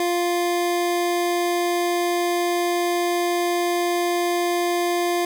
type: tone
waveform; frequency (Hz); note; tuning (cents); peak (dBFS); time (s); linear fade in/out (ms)
25% pulse; 349.2; F4; 0; -16; 0-5.25; 2
effects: none